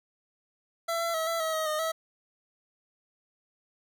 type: tone with pitch steps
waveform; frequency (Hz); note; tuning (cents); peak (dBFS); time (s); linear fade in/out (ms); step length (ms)
25% pulse; 670 / 674 / 644 / 666 / 641 / 632 / 614 / 647; E5 / E5 / E5 / E5 / E5 / D#5 / D#5 / E5; +28 / +38 / -41 / +18 / -49 / +27 / -23 / -32; -24; 0.88-1.92; 10; 130
effects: none